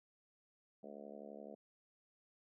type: harmonic tone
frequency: 71.8 Hz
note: D2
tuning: 39 cents flat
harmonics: 3 / 4 / 5 / 6 / 7 / 8 / 9 / 10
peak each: -55 / -59 / -61 / -57 / -56 / -57 / -56 / -63 dBFS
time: 0.83-1.55 s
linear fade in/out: 5 ms
effects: none